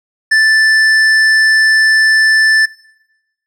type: tone with hard clipping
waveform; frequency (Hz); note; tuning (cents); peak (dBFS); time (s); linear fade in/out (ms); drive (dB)
sine; 1760; A6; 0; -8; 0.31-2.66; 10; 8
effects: noise-tail reverb RT60 1.0 s tail -23 dB re dry